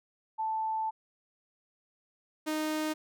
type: tone pair in turn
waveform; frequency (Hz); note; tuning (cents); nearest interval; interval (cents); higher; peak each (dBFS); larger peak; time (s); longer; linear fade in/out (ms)
sine / sawtooth; 880 / 309.4; A5 / D#4; 0 / -10; octave + tritone; 1810; first; -29 / -26; second; 0.38-0.91 / 2.46-2.94; first; 20
effects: none